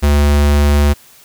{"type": "tone", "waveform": "square", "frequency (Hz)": 72.6, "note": "D2", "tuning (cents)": -19, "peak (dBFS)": -9, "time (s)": [0.02, 0.94], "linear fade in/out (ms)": 20, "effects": ["white hiss -44 dBFS RMS until 1.24 s"]}